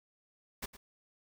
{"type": "noise with echo", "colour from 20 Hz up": "pink", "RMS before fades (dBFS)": -39, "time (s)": [0.62, 0.66], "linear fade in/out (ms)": 10, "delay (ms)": 110, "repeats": 1, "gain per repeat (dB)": -14, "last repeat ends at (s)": 0.77, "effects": []}